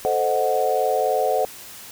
sine chord, A diminished seventh, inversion none, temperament equal, 440 / 523.3 / 622.3 / 740 Hz, A4 / C5 / Eb5 / Gb5, 0 / 0 / 0 / 0 cents, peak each -24 / -23 / -25 / -22 dBFS, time 0.05-1.45 s, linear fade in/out 0 ms, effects white hiss -40 dBFS RMS until 1.91 s

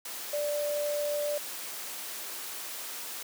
sine tone in noise, 587.3 Hz, D5, in tune, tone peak -28 dBFS, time 0.33-1.38 s, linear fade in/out 5 ms, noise white, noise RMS -39 dBFS, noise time 0.05-3.23 s, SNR +8 dB, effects high-pass 300 Hz 12 dB/octave

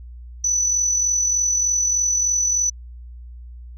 sine tone with amplitude modulation, 5970 Hz, F#8, 15 cents sharp, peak -14 dBFS, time 0.44-2.7 s, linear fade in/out 5 ms, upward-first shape sine, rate 43.3 Hz, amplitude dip 45%, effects tanh soft clip ceiling -11 dBFS + added 60 Hz sine -35 dBFS peak until 3.77 s

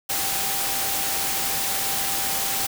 sine tone in noise, 784 Hz, G5, in tune, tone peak -34 dBFS, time 0.09-2.67 s, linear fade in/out 10 ms, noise white, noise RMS -25 dBFS, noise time 0.09-2.67 s, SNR -12 dB, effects none

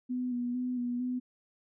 sine tone with vibrato, 246.9 Hz, B3, in tune, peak -30 dBFS, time 0.09-1.2 s, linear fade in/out 20 ms, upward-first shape square, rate 2.2 Hz, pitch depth 25 cents each way, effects none

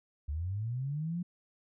sine linear sweep, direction up, 68.7 to 180 Hz, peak -32 dBFS, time 0.28-1.23 s, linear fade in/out 10 ms, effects none

